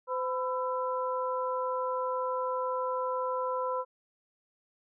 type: tone cluster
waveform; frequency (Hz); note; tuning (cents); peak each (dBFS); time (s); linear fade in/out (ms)
sine; 512 / 1002 / 1334; C5 / B5 / E6; -38 / +25 / +20; -32 / -32 / -39; 0.07-3.85; 50
effects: none